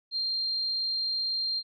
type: tone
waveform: sine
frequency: 4186 Hz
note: C8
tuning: in tune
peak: -27 dBFS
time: 0.11-1.63 s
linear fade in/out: 50 ms
effects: none